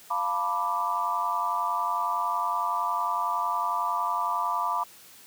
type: chord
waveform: sine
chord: B half-diminished seventh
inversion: second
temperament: equal with one note detuned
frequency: 698.5 / 896.9 / 987.8 / 1174.7 Hz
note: F5 / A5 / B5 / D6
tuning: 0 / +33 / 0 / 0 cents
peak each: -34 / -33 / -28 / -29 dBFS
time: 0.1-4.84 s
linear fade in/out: 10 ms
effects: white hiss -51 dBFS RMS until 5.26 s + high-pass 80 Hz 12 dB/octave

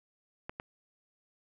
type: clicks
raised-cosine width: 0.5 ms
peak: -23 dBFS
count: 2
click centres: 0.495 / 0.599 s
effects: none

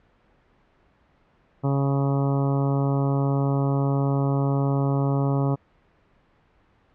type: harmonic tone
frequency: 138.59 Hz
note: C#3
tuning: in tune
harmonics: 1 / 2 / 3 / 4 / 5 / 6 / 7 / 8 / 9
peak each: -21 / -27 / -31 / -33 / -35 / -37 / -38 / -39 / -40 dBFS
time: 1.63-5.56 s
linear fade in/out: 20 ms
effects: pink hiss -61 dBFS RMS until 6.94 s + low-pass 2000 Hz 12 dB/octave

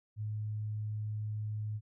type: tone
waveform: sine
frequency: 106.7 Hz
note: G#2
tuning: 47 cents sharp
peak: -34 dBFS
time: 0.16-1.81 s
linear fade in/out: 50 ms
effects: none

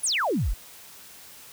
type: exponential sweep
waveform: sine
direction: down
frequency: 11190 to 31.66 Hz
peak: -22 dBFS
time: 0.03-0.54 s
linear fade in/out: 10 ms
effects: white hiss -47 dBFS RMS until 1.52 s

